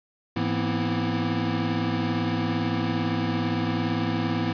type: tone cluster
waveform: square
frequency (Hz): 105.4 / 166.1 / 239 / 256.7 / 328.8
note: G#2 / E3 / A#3 / C4 / E4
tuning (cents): +26 / +13 / +43 / -33 / -4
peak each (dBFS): -31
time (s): 0.36-4.53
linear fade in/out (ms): 5
effects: resampled to 11025 Hz + 8-bit